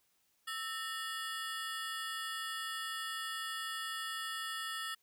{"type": "ring-modulated tone", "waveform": "25% pulse", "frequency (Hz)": 1568, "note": "G6", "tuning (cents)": 0, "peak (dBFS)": -31, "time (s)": [0.47, 4.95], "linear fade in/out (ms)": 10, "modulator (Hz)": 256, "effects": ["white hiss -75 dBFS RMS until 5.02 s"]}